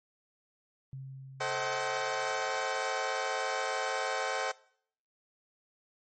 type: tone with exponential decay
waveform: sine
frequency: 133.7 Hz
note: C3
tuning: 38 cents sharp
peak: -38 dBFS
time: 0.93-3.23 s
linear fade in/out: 0 ms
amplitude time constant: 500 ms
type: chord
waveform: 20% pulse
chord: A diminished seventh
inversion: none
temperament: just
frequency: 440 / 528 / 633.6 / 760.3 Hz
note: A4 / C5 / Eb5 / Gb5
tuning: 0 / +16 / +31 / +47 cents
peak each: -33 / -31 / -34 / -30 dBFS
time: 1.4-4.52 s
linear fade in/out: 10 ms
effects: noise-tail reverb RT60 0.6 s tail -21 dB re dry + MP3 32 kbps